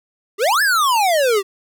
square exponential two-way sweep, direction up then down, 374.3 to 1760 to 374.3 Hz, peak -14 dBFS, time 0.38-1.43 s, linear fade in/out 50 ms, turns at 0.62 s, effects none

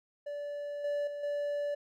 triangle tone with level steps, 580 Hz, D5, 22 cents flat, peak -34 / -28 / -35 / -29 dBFS, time 0.26-1.75 s, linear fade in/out 10 ms, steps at 0.84 / 1.07 / 1.23 s, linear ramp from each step 5 ms, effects none

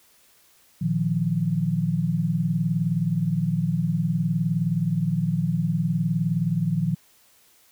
sine chord, Bb suspended fourth, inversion none, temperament just, 116.54 / 155.39 / 174.81 Hz, Bb2 / Eb3 / F3, 0 / -2 / +2 cents, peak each -29 / -24 / -24 dBFS, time 0.81-6.95 s, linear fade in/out 10 ms, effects white hiss -58 dBFS RMS until 7.71 s

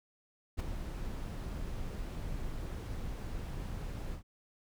brown noise with ADSR envelope, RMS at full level -30 dBFS, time 0.57-4.23 s, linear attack 31 ms, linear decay 7 ms, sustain -9 dB, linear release 100 ms, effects none

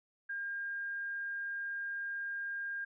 sine tone, 1609 Hz, G6, 45 cents sharp, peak -36 dBFS, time 0.29-2.85 s, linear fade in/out 10 ms, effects none

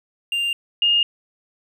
triangle / sine tone pair in turn, 2794 / 2836 Hz, F7 / F7, 0 / +26 cents, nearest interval unison, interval 26 cents, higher second, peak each -18 / -14 dBFS, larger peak second, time 0.32-0.53 / 0.82-1.03 s, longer neither, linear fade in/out 2 ms, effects none

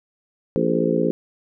harmonic tone with a mistuned harmonic, 57.1 Hz, A#1, 35 cents flat, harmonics 3 / 4 / 5 / 6 / 7 / 8 / 9, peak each -25 / -25 / -25 / -25 / -25 / -25 / -25 dBFS, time 0.56-1.11 s, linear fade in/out 0 ms, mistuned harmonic 8, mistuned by -66 cents, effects none

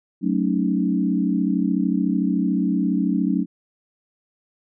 sine chord, D# half-diminished seventh, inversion first, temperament equal with one note detuned, 186.71 / 220 / 277.2 / 311.1 Hz, F#3 / A3 / C#4 / D#4, +16 / 0 / 0 / 0 cents, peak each -22 / -24 / -23 / -26 dBFS, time 0.21-3.46 s, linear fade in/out 50 ms, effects none

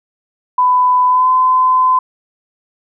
sine tone with pitch glide, 1000 to 1021.6 Hz, B5 to C6, +21 to -42 cents, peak -8 dBFS, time 0.58-1.99 s, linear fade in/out 5 ms, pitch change +37 cents, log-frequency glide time 1.07-1.29 s, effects none

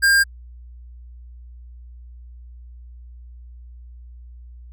square tone, 1604 Hz, G6, 39 cents sharp, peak -13 dBFS, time 0.02-0.24 s, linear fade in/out 20 ms, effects added 60 Hz sine -38 dBFS peak until 4.72 s

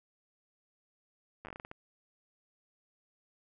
slowing click train, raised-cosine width 0.5 ms, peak -29 dBFS, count 10, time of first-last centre 1.45-1.714 s, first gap 9 ms, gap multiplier 1.28, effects none

